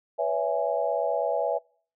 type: chord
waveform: sine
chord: C# minor seventh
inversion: third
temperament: equal with one note detuned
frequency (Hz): 493.9 / 563.1 / 659.3 / 830.6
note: B4 / C#5 / E5 / G#5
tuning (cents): 0 / +27 / 0 / 0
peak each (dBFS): -30 / -28 / -27 / -31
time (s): 0.18-1.59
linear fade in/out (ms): 20
effects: noise-tail reverb RT60 0.5 s tail -26 dB re dry